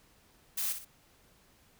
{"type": "noise with echo", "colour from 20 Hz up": "blue", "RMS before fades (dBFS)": -33, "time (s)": [0.57, 0.73], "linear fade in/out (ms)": 10, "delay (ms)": 60, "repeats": 2, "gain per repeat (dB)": -8, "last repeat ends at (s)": 0.85, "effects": ["pink hiss -64 dBFS RMS until 1.79 s"]}